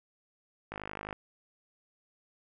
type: click train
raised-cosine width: 0.5 ms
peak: -23 dBFS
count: 22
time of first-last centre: 0.72-1.128 s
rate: 51.5 Hz
effects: none